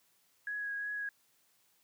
sine tone with vibrato, 1661.2 Hz, G#6, in tune, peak -35 dBFS, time 0.47-1.09 s, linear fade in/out 2 ms, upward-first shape triangle, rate 2.8 Hz, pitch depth 19 cents each way, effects white hiss -71 dBFS RMS until 1.83 s + high-pass 80 Hz 12 dB/octave

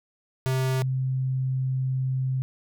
square / sine tone pair in turn, 130.81 / 130.81 Hz, C3 / C3, 0 / 0 cents, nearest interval unison, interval 0 cents, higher neither, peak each -23 / -23 dBFS, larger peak neither, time 0.46-0.82 / 0.82-2.42 s, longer second, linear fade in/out 0 ms, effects none

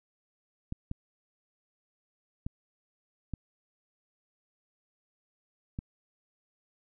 clicks, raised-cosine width 5 ms, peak -22 dBFS, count 5, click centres 0.724 / 0.914 / 2.465 / 3.337 / 5.789 s, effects none

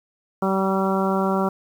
harmonic tone with a mistuned harmonic, 192.1 Hz, G3, 35 cents flat, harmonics 1 / 2 / 3 / 4 / 5 / 6 / 7, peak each -22 / -25 / -27 / -28 / -29 / -30 / -30 dBFS, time 0.42-1.49 s, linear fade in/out 5 ms, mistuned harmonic 7, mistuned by +19 cents, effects 8-bit

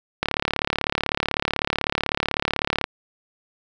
click train, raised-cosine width 0.3 ms, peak -4 dBFS, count 95, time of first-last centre 0.23-2.841 s, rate 36 Hz, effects none

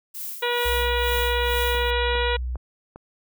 violet noise with tremolo, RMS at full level -32 dBFS, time 0.14-1.91 s, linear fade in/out 10 ms, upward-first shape sine, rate 2.2 Hz, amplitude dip 80%
harmonic tone, 482.4 Hz, B4, 41 cents flat, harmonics 1 / 2 / 3 / 4 / 5 / 6 / 7 / 8, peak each -25 / -28 / -30 / -31 / -32 / -33 / -33 / -34 dBFS, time 0.42-2.37 s, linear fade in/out 10 ms
sine tone, 61.74 Hz, B1, in tune, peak -25 dBFS, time 0.65-2.57 s, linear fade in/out 10 ms
click train, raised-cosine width 1 ms, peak -25 dBFS, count 4, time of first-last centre 1.75-2.96 s, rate 2.48 Hz
effects none

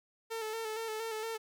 sawtooth tone with vibrato, 443.4 Hz, A4, 13 cents sharp, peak -32 dBFS, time 0.3-1.38 s, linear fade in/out 20 ms, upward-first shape square, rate 4.3 Hz, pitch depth 35 cents each way, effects none

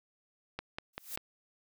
click train, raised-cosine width 0.3 ms, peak -21 dBFS, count 4, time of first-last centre 0.59-1.175 s, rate 5.13 Hz
blue noise with exponential growth, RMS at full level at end -36 dBFS, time 0.93-1.16 s, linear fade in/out 5 ms, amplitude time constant 50 ms
effects none

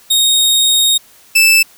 sawtooth tone pair in turn, 3729 / 2637 Hz, A#7 / E7, 0 / 0 cents, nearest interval tritone, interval 600 cents, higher first, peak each -6 / -3 dBFS, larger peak second, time 0.1-0.98 / 1.35-1.63 s, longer first, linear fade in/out 10 ms, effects white hiss -45 dBFS RMS until 1.77 s

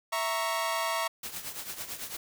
sawtooth chord, A# diminished, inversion second, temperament equal, 659.3 / 932.3 / 1108.7 Hz, E5 / A#5 / C#6, 0 / 0 / 0 cents, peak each -29 dBFS, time 0.12-1.08 s, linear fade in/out 10 ms
white noise with tremolo, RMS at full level -36 dBFS, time 1.23-2.17 s, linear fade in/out 5 ms, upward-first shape triangle, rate 9 Hz, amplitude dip 75%
effects none

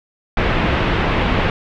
pink low-pass noise, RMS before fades -17 dBFS, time 0.37-1.5 s, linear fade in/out 2 ms, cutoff 3000 Hz, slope 24 dB/octave, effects none

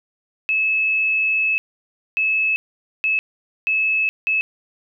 sine tone bursts at uneven times, 2597 Hz, E7, 26 cents flat, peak -16 dBFS, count 5, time 0.49-1.58 / 2.17-2.56 / 3.04-3.19 / 3.67-4.09 / 4.27-4.41 s, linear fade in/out 0 ms, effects none

